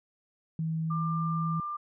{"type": "tone with pitch glide", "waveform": "sine", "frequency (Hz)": [160.9, 162.68], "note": ["E3", "E3"], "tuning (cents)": [-42, -23], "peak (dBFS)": -28, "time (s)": [0.59, 1.6], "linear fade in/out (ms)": 2, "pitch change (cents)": 19, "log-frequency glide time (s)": [0.85, 1.18]}
{"type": "tone", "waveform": "sine", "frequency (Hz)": 1192, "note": "D6", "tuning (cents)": 25, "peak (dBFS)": -32, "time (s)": [0.9, 1.77], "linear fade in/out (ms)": 10}
{"effects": []}